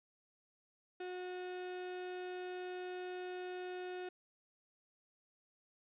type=tone; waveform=35% pulse; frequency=363.8 Hz; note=F#4; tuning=29 cents flat; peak=-40 dBFS; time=1-4.09 s; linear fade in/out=5 ms; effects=resampled to 8000 Hz